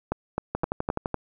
two click trains, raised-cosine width 1 ms, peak -12 / -11 dBFS, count 8 / 4, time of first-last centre 0.55-1.143 / 0.12-0.901 s, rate 11.8 / 3.84 Hz, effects none

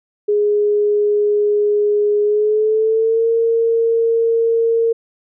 sine tone with pitch glide, 415.3 to 458.2 Hz, G#4 to A#4, 0 to -30 cents, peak -12 dBFS, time 0.28-4.93 s, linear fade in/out 10 ms, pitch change +170 cents, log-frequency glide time 2.23-3.28 s, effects none

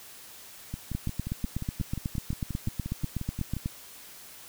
two click trains, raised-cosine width 5 ms, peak -21 / -17 dBFS, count 17 / 23, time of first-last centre 0.74-3.567 / 0.95-3.659 s, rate 5.66 / 8.12 Hz, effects white hiss -48 dBFS RMS until 4.48 s

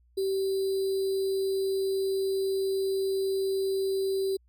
sine tone with sample-and-hold, 386.2 Hz, G4, 26 cents flat, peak -25 dBFS, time 0.17-4.37 s, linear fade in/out 10 ms, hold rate 4410 Hz, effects added 60 Hz sine -60 dBFS peak until 4.48 s

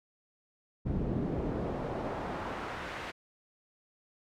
brown noise with band-pass filter sweep, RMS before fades -35 dBFS, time 0.85-3.12 s, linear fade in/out 20 ms, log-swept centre 200 to 2000 Hz, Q 0.89, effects none

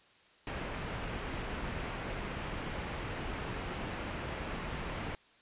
pink low-pass noise, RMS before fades -39 dBFS, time 0.47-5.15 s, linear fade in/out 0 ms, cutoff 3000 Hz, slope 24 dB/octave, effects white hiss -63 dBFS RMS until 5.41 s + resampled to 8000 Hz

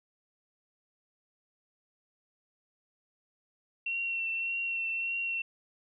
sine tone with vibrato, 2719 Hz, F7, 47 cents flat, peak -30 dBFS, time 3.86-5.42 s, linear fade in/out 5 ms, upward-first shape triangle, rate 1.7 Hz, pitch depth 23 cents each way, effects none

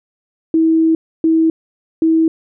sine tone bursts at uneven times, 323.3 Hz, E4, 34 cents flat, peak -9 dBFS, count 3, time 0.54-0.95 / 1.24-1.5 / 2.02-2.28 s, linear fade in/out 2 ms, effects none

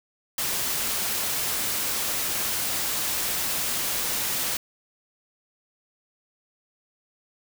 white noise, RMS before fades -27 dBFS, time 0.38-4.57 s, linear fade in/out 2 ms, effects none

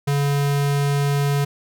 square tone, 142.1 Hz, C#3, 43 cents sharp, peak -18 dBFS, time 0.07-1.45 s, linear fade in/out 10 ms, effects none

